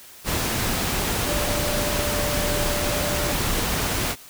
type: tone in noise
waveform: sine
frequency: 588 Hz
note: D5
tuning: 2 cents sharp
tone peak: -28 dBFS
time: 1.24-3.36 s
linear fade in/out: 50 ms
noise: pink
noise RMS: -24 dBFS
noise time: 0.24-4.16 s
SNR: -7 dB
effects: white hiss -45 dBFS RMS until 4.29 s